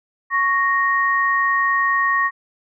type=tone pair together; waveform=sine; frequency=1108.8 / 1864.7 Hz; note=C#6 / A#6; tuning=0 / 0 cents; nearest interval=major sixth; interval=900 cents; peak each=-18 dBFS; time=0.3-2.31 s; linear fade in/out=50 ms; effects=none